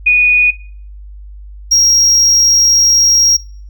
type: tone pair in turn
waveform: sine / triangle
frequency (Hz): 2469 / 5612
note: D#7 / F8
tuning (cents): -14 / +8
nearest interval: octave + major second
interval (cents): 1422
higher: second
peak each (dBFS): -5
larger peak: neither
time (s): 0.06-0.51 / 1.71-3.37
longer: second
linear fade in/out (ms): 10
effects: noise-tail reverb RT60 0.5 s tail -21 dB re dry + added 50 Hz sine -29 dBFS peak until 3.69 s